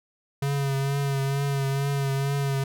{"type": "tone with vibrato", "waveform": "square", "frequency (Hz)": 138.59, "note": "C#3", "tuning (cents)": 0, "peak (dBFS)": -24, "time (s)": [0.42, 2.64], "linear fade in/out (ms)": 5, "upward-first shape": "triangle", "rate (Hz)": 2.2, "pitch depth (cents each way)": 36, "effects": []}